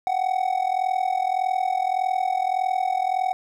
triangle tone with amplitude modulation, 748 Hz, F#5, 19 cents sharp, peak -15 dBFS, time 0.07-3.33 s, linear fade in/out 0 ms, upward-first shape sine, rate 41.7 Hz, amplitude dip 85%, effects none

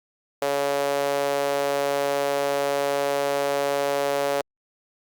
sawtooth tone with high-pass filter, 141.1 Hz, C#3, 31 cents sharp, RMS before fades -24 dBFS, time 0.42-4.41 s, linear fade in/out 0 ms, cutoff 530 Hz, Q 3.4, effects Opus 48 kbps

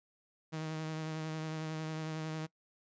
sawtooth tone with vibrato, 157.6 Hz, D#3, 23 cents sharp, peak -33 dBFS, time 0.52-2.47 s, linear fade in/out 20 ms, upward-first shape triangle, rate 11 Hz, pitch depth 24 cents each way, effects noise-tail reverb RT60 0.1 s tail -22 dB re dry + resampled to 16000 Hz

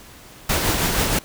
pink noise with tremolo, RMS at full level -19 dBFS, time 0.49-1.19 s, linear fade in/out 5 ms, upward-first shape sine, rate 6.3 Hz, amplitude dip 35%, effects pink hiss -44 dBFS RMS until 1.24 s

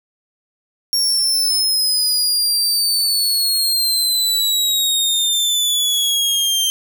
sawtooth exponential sweep, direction down, 5550 to 3136 Hz, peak -12 dBFS, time 0.93-6.7 s, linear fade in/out 0 ms, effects none

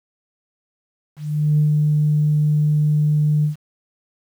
sine tone with ADSR envelope, 150.4 Hz, D3, 42 cents sharp, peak -11 dBFS, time 1.16-3.56 s, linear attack 420 ms, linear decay 110 ms, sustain -2 dB, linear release 120 ms, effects tanh soft clip ceiling -8 dBFS + 8-bit

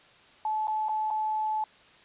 sine tone with dropouts, 864 Hz, A5, 32 cents flat, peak -26 dBFS, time 0.45-1.64 s, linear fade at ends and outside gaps 2 ms, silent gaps 0.672-0.68 / 0.885-0.892 / 1.104-1.109 s, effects white hiss -56 dBFS RMS until 2.04 s + resampled to 8000 Hz

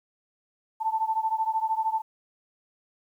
sine beating tone pair, 880 / 893 Hz, A5 / A5, 0 / +25 cents, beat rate 13 Hz, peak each -26 / -28 dBFS, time 0.8-2.02 s, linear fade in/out 20 ms, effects 10-bit

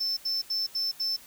triangle tone bursts, 5300 Hz, E8, 9 cents sharp, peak -25 dBFS, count 5, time 0-1.166 s, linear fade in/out 10 ms, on 170 ms, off 79 ms, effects white hiss -51 dBFS RMS until 1.26 s

